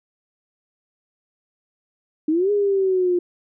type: exponential two-way sweep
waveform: sine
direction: up then down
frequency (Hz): 300.2 to 415.3 to 350.7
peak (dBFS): -16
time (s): 2.28-3.19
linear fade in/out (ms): 5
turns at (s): 2.51
effects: none